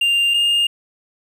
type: tone pair in turn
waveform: triangle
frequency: 2794 / 2823 Hz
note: F7 / F7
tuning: 0 / +18 cents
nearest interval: unison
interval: 18 cents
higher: second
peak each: -12 dBFS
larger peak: neither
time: 0.01-0.34 / 0.34-0.67 s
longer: neither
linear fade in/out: 5 ms
effects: none